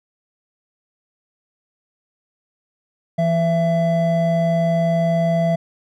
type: tone pair together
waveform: triangle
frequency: 167 / 668 Hz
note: E3 / E5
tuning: +23 / +23 cents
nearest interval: 2 octaves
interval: 2400 cents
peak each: -16 dBFS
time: 3.18-5.56 s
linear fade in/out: 10 ms
effects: none